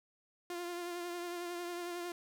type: tone with vibrato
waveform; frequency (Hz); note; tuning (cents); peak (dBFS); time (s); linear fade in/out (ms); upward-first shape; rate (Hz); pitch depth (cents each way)
sawtooth; 349.2; F4; 0; -35; 0.5-2.12; 2; triangle; 11; 33
effects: none